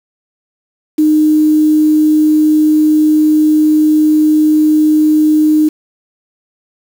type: tone with quantisation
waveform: sine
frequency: 307.1 Hz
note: D#4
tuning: 23 cents flat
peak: -6 dBFS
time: 0.98-5.69 s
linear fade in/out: 10 ms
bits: 5
effects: none